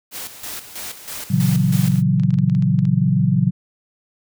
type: noise with tremolo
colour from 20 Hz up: white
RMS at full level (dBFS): -30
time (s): 0.11-2.03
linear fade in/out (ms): 50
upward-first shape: square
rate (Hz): 3.1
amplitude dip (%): 65
type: chord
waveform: sine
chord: F# dominant seventh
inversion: first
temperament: equal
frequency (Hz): 116.54 / 138.59 / 164.81 / 185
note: A#2 / C#3 / E3 / F#3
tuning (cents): 0 / 0 / 0 / 0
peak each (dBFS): -21 / -18 / -20 / -18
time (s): 1.3-3.51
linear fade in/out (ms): 10
type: clicks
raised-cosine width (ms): 0.2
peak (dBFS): -23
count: 12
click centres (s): 1.919 / 1.958 / 2.198 / 2.235 / 2.306 / 2.341 / 2.387 / 2.498 / 2.55 / 2.624 / 2.79 / 2.853
effects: none